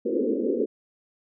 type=band-pass noise; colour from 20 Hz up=white; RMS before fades=-25 dBFS; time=0.05-0.66 s; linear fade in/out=10 ms; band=220 to 510 Hz; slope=96 dB/octave; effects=none